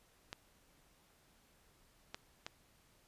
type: clicks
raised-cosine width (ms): 0.2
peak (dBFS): -25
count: 3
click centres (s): 0.329 / 2.145 / 2.465
effects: pink hiss -69 dBFS RMS until 3.07 s + resampled to 32000 Hz